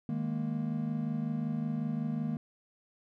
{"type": "chord", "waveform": "triangle", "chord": "D# suspended fourth", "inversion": "none", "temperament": "equal", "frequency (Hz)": [155.56, 207.7, 233.1], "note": ["D#3", "G#3", "A#3"], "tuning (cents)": [0, 0, 0], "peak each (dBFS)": [-33, -35, -32], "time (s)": [0.09, 2.37], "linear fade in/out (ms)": 2, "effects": []}